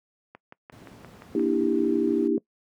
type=click train; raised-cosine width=0.5 ms; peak=-28 dBFS; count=7; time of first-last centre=0.35-1.395 s; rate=5.74 Hz
type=noise; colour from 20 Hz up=brown; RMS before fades=-41 dBFS; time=0.72-2.28 s; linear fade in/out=5 ms
type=chord; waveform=sine; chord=E half-diminished seventh; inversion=second; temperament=just; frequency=237.3 / 296.7 / 329.6 / 395.6 Hz; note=Bb3 / D4 / E4 / G4; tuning=+31 / +18 / 0 / +16 cents; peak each=-27 / -25 / -25 / -26 dBFS; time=1.35-2.38 s; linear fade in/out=2 ms
effects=noise-tail reverb RT60 0.1 s tail -22 dB re dry + high-pass 150 Hz 12 dB/octave